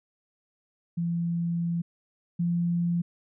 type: tone pair in turn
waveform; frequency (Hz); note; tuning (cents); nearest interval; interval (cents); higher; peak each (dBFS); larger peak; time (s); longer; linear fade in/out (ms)
sine; 170 / 172.17; F3 / F3; -46 / -24; unison; 22; second; -25 / -23; second; 0.97-1.82 / 2.39-3.02; first; 10
effects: none